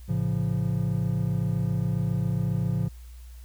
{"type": "chord", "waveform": "triangle", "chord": "A augmented", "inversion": "none", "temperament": "just", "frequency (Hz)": [110, 137.5, 171.88], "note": ["A2", "C#3", "E#3"], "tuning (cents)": [0, -14, -27], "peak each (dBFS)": -26, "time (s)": [0.08, 2.89], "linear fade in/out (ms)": 20, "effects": ["added 60 Hz sine -41 dBFS peak until 3.44 s", "white hiss -58 dBFS RMS until 3.44 s"]}